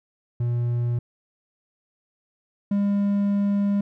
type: tone pair in turn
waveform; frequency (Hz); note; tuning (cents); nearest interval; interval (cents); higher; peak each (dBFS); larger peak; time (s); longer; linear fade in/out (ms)
triangle; 119.9 / 201.6; A#2 / G3; +49 / +49; major sixth; 900; second; -19 / -17; second; 0.4-0.99 / 2.71-3.81; second; 5
effects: none